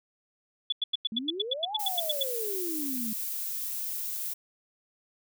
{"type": "tone bursts", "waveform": "sine", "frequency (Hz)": 3438, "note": "A7", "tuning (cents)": -41, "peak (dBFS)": -24, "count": 14, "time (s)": [0.7, 2.232], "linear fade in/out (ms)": 5, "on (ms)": 24, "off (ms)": 92}
{"type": "exponential two-way sweep", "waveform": "sine", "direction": "up then down", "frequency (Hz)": [213, 880, 213], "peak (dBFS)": -33, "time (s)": [1.12, 3.13], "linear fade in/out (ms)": 2, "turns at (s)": 1.75}
{"type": "noise", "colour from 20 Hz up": "violet", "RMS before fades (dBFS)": -34, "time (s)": [1.79, 4.34], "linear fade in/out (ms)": 10}
{"effects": []}